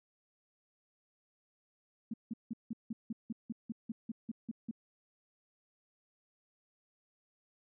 sine tone bursts, 225.9 Hz, A3, 46 cents sharp, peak -35 dBFS, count 14, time 2.11-4.712 s, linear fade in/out 5 ms, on 28 ms, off 170 ms, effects none

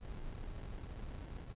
brown noise with sample-and-hold, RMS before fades -45 dBFS, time 0-1.55 s, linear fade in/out 50 ms, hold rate 1225 Hz, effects resampled to 8000 Hz

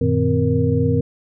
sine tone cluster, 93.7 / 117.3 / 153.7 / 259.5 / 469.1 Hz, F#2 / A#2 / D#3 / C4 / A#4, +22 / +11 / -21 / -14 / +11 cents, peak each -21 dBFS, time 0.01-1.01 s, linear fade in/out 5 ms, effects none

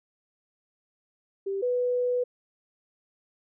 sine tone pair in turn, 392 / 493.9 Hz, G4 / B4, 0 / 0 cents, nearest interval major third, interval 400 cents, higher second, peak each -27 / -23 dBFS, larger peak second, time 1.46-1.62 / 1.62-2.24 s, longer second, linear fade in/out 10 ms, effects none

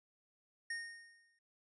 square tone with exponential decay, 1848 Hz, A#6, 16 cents flat, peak -38 dBFS, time 0.7-1.39 s, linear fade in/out 5 ms, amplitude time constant 150 ms, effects noise-tail reverb RT60 0.1 s tail -25 dB re dry + resampled to 24000 Hz

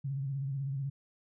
sine tone with vibrato, 137 Hz, C#3, 20 cents flat, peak -32 dBFS, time 0.04-0.9 s, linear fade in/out 10 ms, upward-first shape sine, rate 16 Hz, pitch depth 67 cents each way, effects none

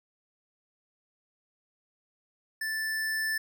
square tone with level ramp, 1760 Hz, A6, in tune, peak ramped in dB -31 to -28 dBFS, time 2.61-3.38 s, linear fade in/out 5 ms, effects none

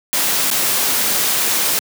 white noise with dropouts, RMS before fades -17 dBFS, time 0.13-1.79 s, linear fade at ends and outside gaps 0 ms, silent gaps 0.503-0.513 s, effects high-pass 150 Hz 12 dB/octave

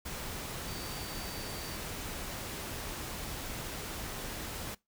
sine tone in noise, 4604 Hz, D8, 35 cents flat, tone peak -48 dBFS, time 0.67-1.77 s, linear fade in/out 10 ms, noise pink, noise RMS -40 dBFS, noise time 0.05-4.75 s, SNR -11 dB, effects noise-tail reverb RT60 0.2 s tail -22 dB re dry

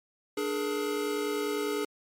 square tone cluster, 295.5 / 421 / 471 Hz, D4 / G#4 / A#4, +11 / +24 / +18 cents, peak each -35 / -31 / -38 dBFS, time 0.37-1.85 s, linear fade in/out 5 ms, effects MP3 64 kbps

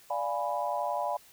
sine chord, D diminished seventh, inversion none, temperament equal, 587.3 / 698.5 / 830.6 / 987.8 Hz, D5 / F5 / Ab5 / Cb6, 0 / 0 / 0 / 0 cents, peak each -34 dBFS, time 0.1-1.17 s, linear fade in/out 5 ms, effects white hiss -57 dBFS RMS until 1.32 s

